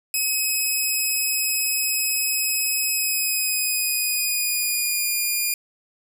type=tone with pitch glide; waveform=5% pulse; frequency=2553 to 2424 Hz; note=D#7 to D#7; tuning=+44 to -46 cents; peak=-12 dBFS; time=0.14-5.54 s; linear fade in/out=2 ms; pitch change=-90 cents; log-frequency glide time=2.88-5.13 s; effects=none